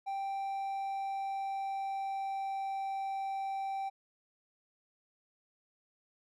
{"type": "tone with pitch glide", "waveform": "triangle", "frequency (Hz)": [784, 779.5], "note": ["G5", "G5"], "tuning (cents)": [0, -10], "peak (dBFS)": -32, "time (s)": [0.06, 3.9], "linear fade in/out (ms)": 20, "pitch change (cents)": -10, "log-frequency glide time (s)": [0.18, 2.9], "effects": []}